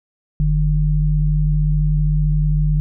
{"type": "tone pair together", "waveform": "sine", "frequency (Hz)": [45.49, 151.9], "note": ["F#1", "D#3"], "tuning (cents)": [-29, -41], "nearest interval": "octave + major sixth", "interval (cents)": 2088, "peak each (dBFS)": -16, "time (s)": [0.4, 2.8], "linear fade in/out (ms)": 0, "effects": []}